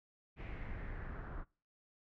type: noise with low-pass filter sweep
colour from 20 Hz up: brown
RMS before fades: -44 dBFS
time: 0.36-1.45 s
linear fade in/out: 50 ms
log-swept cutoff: 2400 to 1400 Hz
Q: 3.7
effects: noise-tail reverb RT60 0.4 s tail -25 dB re dry